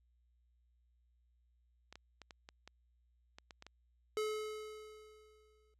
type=clicks; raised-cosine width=0.2 ms; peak=-34 dBFS; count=10; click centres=1.926 / 1.956 / 2.217 / 2.308 / 2.489 / 2.676 / 3.385 / 3.508 / 3.624 / 3.666 s
type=tone with exponential decay; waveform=square; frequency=429.4 Hz; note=A4; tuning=42 cents flat; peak=-34 dBFS; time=4.17-5.74 s; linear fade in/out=1 ms; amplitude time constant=340 ms
effects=added 60 Hz sine -70 dBFS peak until 5.79 s + low-pass 10000 Hz 12 dB/octave